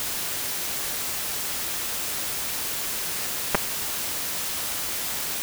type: clicks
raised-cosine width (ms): 0.5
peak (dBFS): -3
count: 2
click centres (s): 3.547 / 3.552
effects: white hiss -29 dBFS RMS until 5.42 s